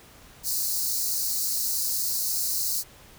white high-pass noise, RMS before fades -27 dBFS, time 0.43-2.84 s, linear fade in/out 50 ms, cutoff 4100 Hz, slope 96 dB/octave, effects pink hiss -51 dBFS RMS until 3.18 s

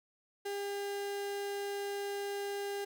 35% pulse tone, 402.2 Hz, G4, 44 cents sharp, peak -34 dBFS, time 0.45-2.85 s, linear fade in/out 10 ms, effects none

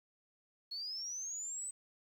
sine linear sweep, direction up, 4299 to 8150 Hz, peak -39 dBFS, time 0.71-1.71 s, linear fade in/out 10 ms, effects 11-bit

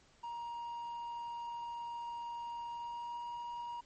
triangle tone with pitch glide, 943 to 951.8 Hz, A#5 to A#5, +20 to +36 cents, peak -38 dBFS, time 0.23-3.81 s, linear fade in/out 10 ms, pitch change +16 cents, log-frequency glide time 2.68-3.23 s, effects pink hiss -66 dBFS RMS until 3.85 s + MP3 32 kbps

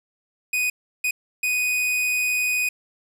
45% pulse tone bursts at uneven times, 2489 Hz, D#7, in tune, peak -20 dBFS, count 3, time 0.53-0.7 / 1.04-1.11 / 1.43-2.69 s, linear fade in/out 5 ms, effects resampled to 32000 Hz + 8-bit

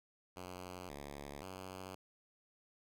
5% pulse tone with pitch steps, 90.9 / 71.4 / 93.6 Hz, F#2 / D2 / F#2, -30 / -48 / +20 cents, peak -35 dBFS, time 0.36-1.95 s, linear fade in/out 5 ms, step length 530 ms, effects none

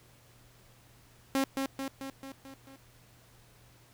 sawtooth tone with echo, 270 Hz, C#4, 45 cents flat, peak -22 dBFS, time 1.35-1.44 s, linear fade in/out 0 ms, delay 220 ms, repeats 6, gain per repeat -4 dB, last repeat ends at 2.76 s, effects added 119 Hz sine -61 dBFS peak until 3.93 s + pink hiss -61 dBFS RMS until 3.93 s

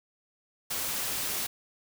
white noise, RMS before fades -32 dBFS, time 0.7-1.47 s, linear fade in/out 10 ms, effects none

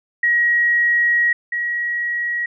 sine tone pair in turn, 1900 / 1907.6 Hz, A#6 / A#6, +33 / +39 cents, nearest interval unison, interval 6 cents, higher second, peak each -13 / -19 dBFS, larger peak first, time 0.23-1.33 / 1.52-2.46 s, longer first, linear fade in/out 5 ms, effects none

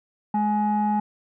sine tone pair together, 210 / 840 Hz, G#3 / G#5, +19 / +19 cents, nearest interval 2 octaves, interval 2400 cents, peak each -21 dBFS, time 0.34-1 s, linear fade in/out 5 ms, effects tanh soft clip ceiling -15 dBFS

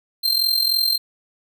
45% pulse tone with amplitude modulation, 4160 Hz, C8, 11 cents flat, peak -13 dBFS, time 0.23-0.98 s, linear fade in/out 20 ms, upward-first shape sine, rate 43.3 Hz, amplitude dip 70%, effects none

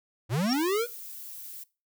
square linear sweep, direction up, 98 to 493.9 Hz, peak -25 dBFS, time 0.29-0.87 s, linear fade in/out 50 ms
sine tone with exponential growth, 5530 Hz, F8, 18 cents flat, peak -24 dBFS, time 0.41-0.53 s, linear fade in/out 0 ms, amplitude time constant 26 ms
violet noise, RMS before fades -42 dBFS, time 0.53-1.64 s, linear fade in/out 10 ms
effects noise-tail reverb RT60 0.3 s tail -21 dB re dry

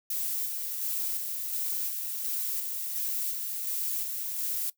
violet noise with tremolo, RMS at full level -31 dBFS, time 0.1-4.7 s, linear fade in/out 5 ms, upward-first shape square, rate 1.4 Hz, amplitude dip 30%, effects noise-tail reverb RT60 0.1 s tail -18 dB re dry

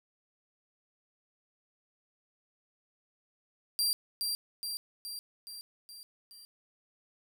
sawtooth tone with echo, 4731 Hz, D8, 12 cents sharp, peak -24 dBFS, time 3.79-3.93 s, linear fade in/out 0 ms, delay 420 ms, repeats 6, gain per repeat -4 dB, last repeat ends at 6.45 s, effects 11-bit

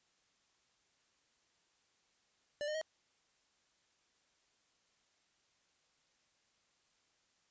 square tone with pitch steps, 587.3 / 608.7 / 630.9 Hz, D5 / D#5 / D#5, 0 / -38 / +24 cents, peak -37 dBFS, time 2.61-2.814 s, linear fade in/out 0 ms, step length 68 ms, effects white hiss -75 dBFS RMS until 7.5 s + resampled to 16000 Hz

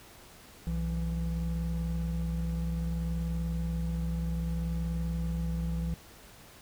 triangle tone pair together, 62.44 / 166.7 Hz, B1 / E3, +20 / +20 cents, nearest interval octave + perfect fourth, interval 1700 cents, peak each -30 / -30 dBFS, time 0.67-5.94 s, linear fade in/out 0 ms, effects pink hiss -53 dBFS RMS until 6.61 s

